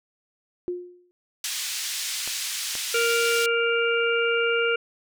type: tone with exponential decay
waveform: sine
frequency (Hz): 356.1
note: F4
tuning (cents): +34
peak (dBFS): -23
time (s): 0.68-1.11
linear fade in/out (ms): 0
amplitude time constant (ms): 92
type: band-pass noise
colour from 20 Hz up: white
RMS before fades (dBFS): -30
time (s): 1.44-3.46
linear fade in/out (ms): 2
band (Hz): 2400 to 7300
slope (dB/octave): 12
type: clicks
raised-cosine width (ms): 0.5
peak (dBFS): -21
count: 2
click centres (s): 2.276 / 2.753
type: harmonic tone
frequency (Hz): 466.2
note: A#4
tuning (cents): 0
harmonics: 1 / 3 / 5 / 6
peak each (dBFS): -23 / -25 / -29 / -29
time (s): 2.94-4.76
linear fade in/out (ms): 5
effects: none